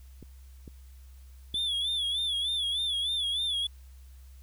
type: clicks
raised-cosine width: 3 ms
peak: -32 dBFS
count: 3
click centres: 0.227 / 0.678 / 1.542 s
type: tone with vibrato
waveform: triangle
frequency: 3441 Hz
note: A7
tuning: 39 cents flat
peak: -26 dBFS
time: 1.54-3.67 s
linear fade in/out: 5 ms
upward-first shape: sine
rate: 3.3 Hz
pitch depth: 91 cents each way
effects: added 65 Hz sine -47 dBFS peak until 4.42 s + white hiss -64 dBFS RMS until 4.42 s